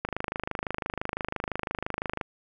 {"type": "click train", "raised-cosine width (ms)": 0.5, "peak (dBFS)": -14, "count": 57, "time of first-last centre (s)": [0.05, 2.212], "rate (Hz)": 25.9, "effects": []}